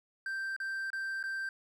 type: tone with dropouts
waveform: triangle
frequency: 1568 Hz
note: G6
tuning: in tune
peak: -32 dBFS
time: 0.26-1.49 s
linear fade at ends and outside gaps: 2 ms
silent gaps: 0.564-0.601 / 0.903-0.931 / 1.229-1.238 s
effects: none